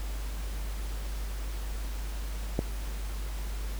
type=click; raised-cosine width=2 ms; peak=-13 dBFS; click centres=2.591 s; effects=added 50 Hz sine -32 dBFS peak until 3.79 s + pink hiss -45 dBFS RMS until 3.79 s